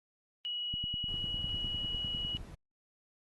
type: tone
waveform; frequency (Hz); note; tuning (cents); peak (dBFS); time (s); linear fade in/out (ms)
sine; 2917; F#7; -25; -34; 0.45-2.37; 0
type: click train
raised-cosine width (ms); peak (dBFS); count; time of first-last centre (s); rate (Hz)
5; -28; 17; 0.74-2.35; 9.94
type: noise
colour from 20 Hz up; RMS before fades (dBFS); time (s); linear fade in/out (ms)
brown; -45; 1.08-2.55; 5
effects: Opus 32 kbps